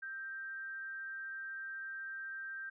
sine tone with amplitude modulation, 1577 Hz, G6, 10 cents sharp, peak -39 dBFS, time 0.02-2.7 s, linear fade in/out 10 ms, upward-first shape sine, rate 276 Hz, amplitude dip 35%, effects none

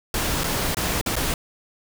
pink noise with dropouts, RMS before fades -24 dBFS, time 0.14-1.34 s, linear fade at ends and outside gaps 2 ms, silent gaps 0.436-0.441 / 0.747-0.769 / 1.013-1.061 / 1.156-1.164 s, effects none

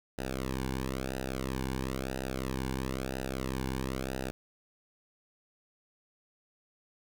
sawtooth tone with flanger, 65.41 Hz, C2, in tune, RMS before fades -35 dBFS, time 0.18-4.31 s, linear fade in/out 0 ms, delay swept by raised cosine 0.9 to 1.57 ms, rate 1 Hz, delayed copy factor -0.95, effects none

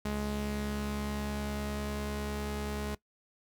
sawtooth tone pair together, 70 / 209.8 Hz, C#2 / G#3, +18 / +18 cents, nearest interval octave + perfect fifth, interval 1900 cents, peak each -33 / -31 dBFS, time 0.05-2.95 s, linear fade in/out 5 ms, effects noise-tail reverb RT60 0.1 s tail -19 dB re dry

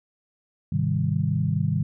sine chord, Ab major seventh, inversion none, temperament equal, 103.83 / 130.81 / 155.56 / 196 Hz, Ab2 / C3 / Eb3 / G3, 0 / 0 / 0 / 0 cents, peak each -27 / -27 / -24 / -29 dBFS, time 0.72-1.83 s, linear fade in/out 5 ms, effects none

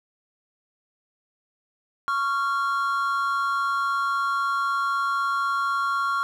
triangle tone pair together, 1107.8 / 1384 Hz, C#6 / F6, -1 / -16 cents, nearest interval major third, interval 385 cents, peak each -23 dBFS, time 2.08-6.23 s, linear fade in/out 0 ms, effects none

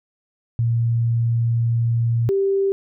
sine tone pair in turn, 116.54 / 392 Hz, A#2 / G4, 0 / 0 cents, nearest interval octave + major sixth, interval 2100 cents, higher second, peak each -16 dBFS, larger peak neither, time 0.59-2.29 / 2.29-2.72 s, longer first, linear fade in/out 0 ms, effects none

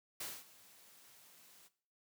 white noise with ADSR envelope, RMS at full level -42 dBFS, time 0.2-1.69 s, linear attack 6 ms, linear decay 230 ms, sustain -20 dB, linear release 26 ms, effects noise-tail reverb RT60 0.5 s tail -17 dB re dry + high-pass 100 Hz 12 dB/octave

